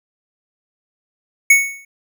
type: tone with exponential decay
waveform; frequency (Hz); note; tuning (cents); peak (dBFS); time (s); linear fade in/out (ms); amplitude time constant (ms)
square; 2217; C#7; 0; -5; 1.5-1.85; 5; 76
effects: none